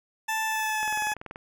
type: tone with pitch glide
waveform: 20% pulse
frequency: 880 to 848.6 Hz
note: A5 to G#5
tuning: 0 to +37 cents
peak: -21 dBFS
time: 0.28-1.14 s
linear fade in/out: 10 ms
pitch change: -63 cents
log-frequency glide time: 0.46-1.02 s
type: click train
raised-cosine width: 0.5 ms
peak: -24 dBFS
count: 12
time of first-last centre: 0.83-1.359 s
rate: 20.8 Hz
effects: none